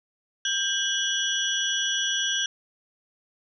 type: tone cluster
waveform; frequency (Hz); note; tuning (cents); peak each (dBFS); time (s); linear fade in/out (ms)
sine; 1585 / 2923 / 3105 / 3353 / 5860; G6 / F#7 / G7 / G#7 / F#8; +19 / -22 / -17 / +16 / -18; -29 / -31 / -34 / -28 / -30; 0.45-2.46; 2
effects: none